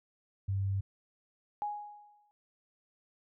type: tone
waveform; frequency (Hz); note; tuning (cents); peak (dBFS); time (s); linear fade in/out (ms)
sine; 97.7; G2; -5; -29; 0.48-0.81; 10
type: tone with exponential decay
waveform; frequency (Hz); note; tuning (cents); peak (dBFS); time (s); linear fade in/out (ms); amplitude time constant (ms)
sine; 830.6; G#5; 0; -30; 1.62-2.31; 0; 150
effects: none